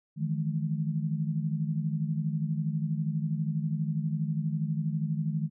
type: tone cluster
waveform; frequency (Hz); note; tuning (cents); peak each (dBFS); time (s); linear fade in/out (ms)
sine; 154.2 / 166.5 / 211.6; D#3 / E3 / G#3; -15 / +18 / +33; -29 / -33 / -35; 0.16-5.5; 50
effects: none